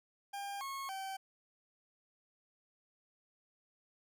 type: tone with pitch steps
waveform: 40% pulse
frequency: 801 / 1092 / 772 Hz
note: G5 / C#6 / G5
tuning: +37 / -26 / -27 cents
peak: -39 dBFS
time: 0.33-1.17 s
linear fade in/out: 10 ms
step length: 280 ms
effects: none